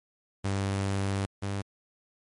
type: tone pair in turn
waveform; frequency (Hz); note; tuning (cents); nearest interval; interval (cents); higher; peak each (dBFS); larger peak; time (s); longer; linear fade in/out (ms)
sawtooth; 98.2 / 99.51; G2 / G2; +4 / +26; unison; 22; second; -23 / -26; first; 0.44-1.26 / 1.42-1.62; first; 10
effects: MP3 48 kbps